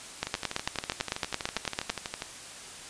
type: two click trains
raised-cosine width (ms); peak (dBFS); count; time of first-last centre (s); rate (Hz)
0.2; -15 / -10; 25 / 16; 0.27-2.221 / 0.23-1.9; 12.3 / 8.98
effects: white hiss -44 dBFS RMS until 2.89 s + resampled to 22050 Hz